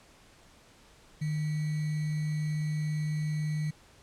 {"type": "tone with sample-and-hold", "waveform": "sine", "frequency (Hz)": 153, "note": "D#3", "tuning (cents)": -29, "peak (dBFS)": -28, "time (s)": [1.21, 3.71], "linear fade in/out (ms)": 10, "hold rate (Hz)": 2100, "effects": ["pink hiss -58 dBFS RMS until 4.02 s", "low-pass 9000 Hz 12 dB/octave"]}